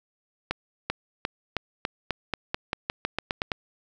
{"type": "accelerating click train", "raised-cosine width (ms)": 0.3, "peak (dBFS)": -10, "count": 15, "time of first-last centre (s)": [0.51, 3.518], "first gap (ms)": 390, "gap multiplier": 0.9, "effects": []}